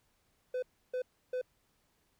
triangle tone bursts, 505 Hz, B4, 39 cents sharp, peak -30 dBFS, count 3, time 0.54-1.415 s, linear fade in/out 5 ms, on 85 ms, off 310 ms, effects pink hiss -74 dBFS RMS until 2.19 s

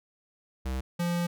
square tone pair in turn, 64.9 / 173.26 Hz, C2 / F3, -13 / -13 cents, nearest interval octave + perfect fourth, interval 1700 cents, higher second, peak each -30 / -27 dBFS, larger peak second, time 0.65-0.81 / 0.99-1.27 s, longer second, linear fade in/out 10 ms, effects none

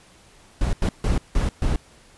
brown noise bursts at uneven times, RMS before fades -20 dBFS, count 5, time 0.61-0.73 / 0.82-0.89 / 1.04-1.18 / 1.35-1.49 / 1.62-1.76 s, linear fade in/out 2 ms, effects pink hiss -52 dBFS RMS until 2.17 s + resampled to 24000 Hz

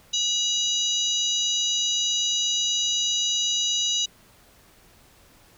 harmonic tone with a mistuned harmonic, 968 Hz, B5, 35 cents flat, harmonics 3 / 4 / 5 / 6 / 7, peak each -27 / -25 / -36 / -28 / -32 dBFS, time 0.13-4.06 s, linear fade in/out 10 ms, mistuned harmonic 6, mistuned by +71 cents, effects pink hiss -55 dBFS RMS until 5.57 s

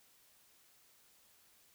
silence, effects white hiss -67 dBFS RMS until 1.74 s

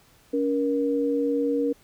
sine tone pair together, 282.1 / 473.1 Hz, C#4 / A#4, +30 / +26 cents, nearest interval major sixth, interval 896 cents, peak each -24 dBFS, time 0.33-1.73 s, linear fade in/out 10 ms, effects pink hiss -58 dBFS RMS until 1.83 s

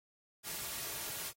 white noise with comb filter, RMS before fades -41 dBFS, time 0.43-1.33 s, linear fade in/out 50 ms, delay 3.9 ms, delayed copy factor -0.5, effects AAC 48 kbps

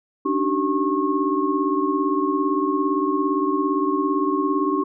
sine tone cluster, 286 / 303.6 / 383.1 / 1087 Hz, D4 / D#4 / G4 / C#6, -46 / -42 / -40 / -34 cents, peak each -24 dBFS, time 0.25-4.84 s, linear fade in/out 10 ms, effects none

